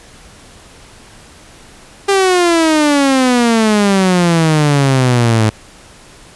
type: exponential sweep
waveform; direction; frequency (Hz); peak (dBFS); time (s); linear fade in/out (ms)
sawtooth; down; 400.8 to 106.9; -5; 2.08-5.5; 10
effects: pink hiss -40 dBFS RMS until 6.35 s + resampled to 24000 Hz